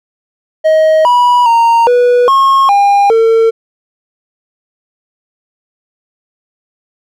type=tone with pitch steps; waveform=triangle; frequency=630 / 976 / 926 / 489.2 / 1084 / 805 / 452.1 Hz; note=D#5 / B5 / A#5 / B4 / C#6 / G5 / A4; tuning=+21 / -21 / -12 / -16 / -39 / +46 / +47 cents; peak=-3 dBFS; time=0.64-3.51 s; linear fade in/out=20 ms; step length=410 ms; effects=none